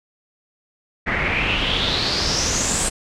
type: noise with low-pass filter sweep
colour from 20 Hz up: pink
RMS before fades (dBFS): -21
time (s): 1.06-2.9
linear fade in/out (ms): 20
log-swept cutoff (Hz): 1900 to 8600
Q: 5.7
effects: none